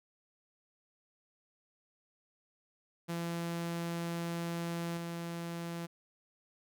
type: tone with level steps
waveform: sawtooth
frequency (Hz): 169.5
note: E3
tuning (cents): +49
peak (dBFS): -31 / -34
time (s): 3.08-5.87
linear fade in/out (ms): 20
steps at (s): 4.97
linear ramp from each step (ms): 2
effects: none